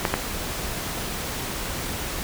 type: clicks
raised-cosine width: 0.5 ms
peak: -5 dBFS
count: 2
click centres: 0.052 / 0.14 s
effects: pink hiss -30 dBFS RMS until 2.23 s